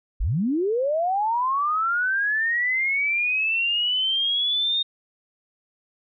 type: linear sweep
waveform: sine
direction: up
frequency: 30.07 to 3700 Hz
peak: -20 dBFS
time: 0.2-4.83 s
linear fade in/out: 10 ms
effects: none